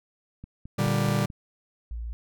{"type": "click train", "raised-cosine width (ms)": 5, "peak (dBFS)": -28, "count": 5, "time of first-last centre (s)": [0.44, 1.302], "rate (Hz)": 4.64}
{"type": "chord", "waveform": "45% pulse", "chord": "G minor", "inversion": "first", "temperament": "just", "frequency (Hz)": [117.6, 147, 196], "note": ["Bb2", "D3", "G3"], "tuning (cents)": [16, 2, 0], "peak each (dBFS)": -27, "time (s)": [0.78, 1.26], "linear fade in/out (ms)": 10}
{"type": "tone", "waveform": "sine", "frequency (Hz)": 57.4, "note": "A#1", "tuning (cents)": -26, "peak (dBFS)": -31, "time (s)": [1.91, 2.13], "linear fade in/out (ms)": 0}
{"effects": []}